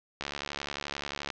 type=click train; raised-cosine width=0.2 ms; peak=-16 dBFS; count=79; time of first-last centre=0.21-1.302 s; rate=71.4 Hz; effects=low-pass 5000 Hz 12 dB/octave